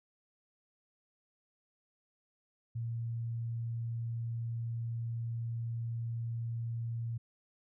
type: tone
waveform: sine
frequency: 116 Hz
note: A#2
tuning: 8 cents flat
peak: -34 dBFS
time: 2.75-7.18 s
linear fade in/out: 10 ms
effects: none